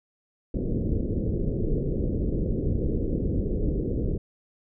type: low-pass noise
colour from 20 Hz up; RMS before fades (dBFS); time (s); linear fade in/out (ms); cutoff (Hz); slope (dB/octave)
pink; -26; 0.54-4.18; 5; 490; 48
effects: none